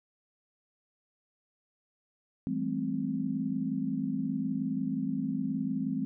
sine chord, A minor seventh, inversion second, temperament equal with one note detuned, 164.81 / 196 / 215.1 / 261.6 Hz, E3 / G3 / A3 / C4, 0 / 0 / -39 / 0 cents, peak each -37 / -36 / -35 / -32 dBFS, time 2.47-6.05 s, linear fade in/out 0 ms, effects none

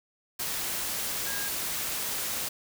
sine tone in noise, 1628 Hz, G#6, 35 cents flat, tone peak -37 dBFS, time 1.26-1.49 s, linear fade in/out 10 ms, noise white, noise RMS -32 dBFS, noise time 0.39-2.49 s, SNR -8 dB, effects none

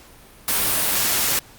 white noise, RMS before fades -20 dBFS, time 0.48-1.39 s, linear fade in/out 2 ms, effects pink hiss -47 dBFS RMS until 1.58 s + Opus 48 kbps

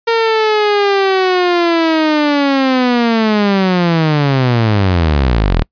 sawtooth linear sweep, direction down, 462.8 to 36.42 Hz, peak -6 dBFS, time 0.07-5.63 s, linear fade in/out 10 ms, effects noise-tail reverb RT60 0.1 s tail -26 dB re dry + resampled to 11025 Hz

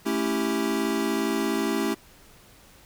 square chord, A dominant seventh, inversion none, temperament equal, 220 / 277.2 / 329.6 / 392 Hz, A3 / C#4 / E4 / G4, 0 / 0 / 0 / 0 cents, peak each -30 dBFS, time 0.05-1.95 s, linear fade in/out 20 ms, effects pink hiss -53 dBFS RMS until 2.85 s

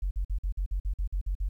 sine tone bursts, 46.25 Hz, F#1, in tune, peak -25 dBFS, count 11, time 0.02-1.49 s, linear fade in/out 10 ms, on 90 ms, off 48 ms, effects tanh soft clip ceiling -21 dBFS + 11-bit

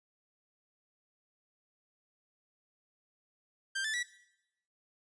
sawtooth tone with pitch steps, 1578 / 1750.9 / 1942.7 Hz, G6 / A6 / B6, +11 / -9 / -29 cents, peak -29 dBFS, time 3.75-4.032 s, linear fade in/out 10 ms, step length 94 ms, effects noise-tail reverb RT60 0.8 s tail -17 dB re dry + resampled to 22050 Hz

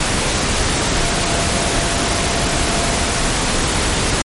sine tone in noise, 684 Hz, F5, 36 cents flat, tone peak -27 dBFS, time 0.95-3.29 s, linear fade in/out 5 ms, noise pink, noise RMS -17 dBFS, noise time 0-4.22 s, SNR -13 dB, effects MP3 48 kbps

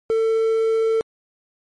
triangle tone with quantisation, 447.4 Hz, A4, 29 cents sharp, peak -14 dBFS, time 0.1-1.01 s, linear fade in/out 0 ms, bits 7, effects MP3 48 kbps

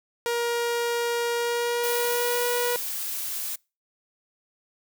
sawtooth tone with pitch glide, 472.9 to 484.2 Hz, A#4 to B4, +25 to -34 cents, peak -20 dBFS, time 0.26-2.76 s, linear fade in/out 0 ms, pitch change +41 cents, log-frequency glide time 1.36-2.46 s
blue noise, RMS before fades -31 dBFS, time 1.83-3.56 s, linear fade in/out 10 ms
effects noise-tail reverb RT60 0.3 s tail -26 dB re dry

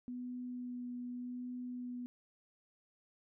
sine tone with vibrato, 246.9 Hz, B3, in tune, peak -40 dBFS, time 0.08-2.06 s, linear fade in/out 0 ms, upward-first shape sine, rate 0.85 Hz, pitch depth 11 cents each way, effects none

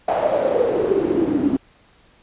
pink noise with band-pass filter sweep, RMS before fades -19 dBFS, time 0.08-1.57 s, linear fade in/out 5 ms, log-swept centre 700 to 260 Hz, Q 8.9, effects pink hiss -54 dBFS RMS until 2.22 s + resampled to 8000 Hz

